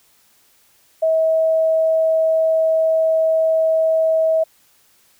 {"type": "tone", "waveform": "sine", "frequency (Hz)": 643, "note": "E5", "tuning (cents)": -43, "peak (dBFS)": -13, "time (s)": [1.02, 4.44], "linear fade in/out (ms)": 10, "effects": ["white hiss -56 dBFS RMS until 5.19 s"]}